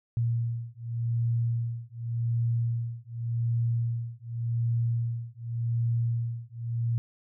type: beating tone pair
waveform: sine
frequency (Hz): 116.54 / 117.41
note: A#2 / A#2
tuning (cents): 0 / +13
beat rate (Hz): 0.87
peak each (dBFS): -29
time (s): 0.17-6.98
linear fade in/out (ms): 0
effects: none